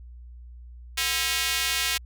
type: tone with high-pass filter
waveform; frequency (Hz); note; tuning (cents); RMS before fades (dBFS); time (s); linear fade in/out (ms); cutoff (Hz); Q
square; 146.83; D3; 0; -26; 0.97-1.98; 10; 2500; 1.1
effects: added 60 Hz sine -41 dBFS peak until 2.05 s